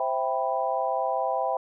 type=chord; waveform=sine; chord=C major seventh; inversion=none; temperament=equal; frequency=523.3 / 659.3 / 784 / 987.8 Hz; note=C5 / E5 / G5 / B5; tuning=0 / 0 / 0 / 0 cents; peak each=-30 / -29 / -28 / -31 dBFS; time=0-1.57 s; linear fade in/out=2 ms; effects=none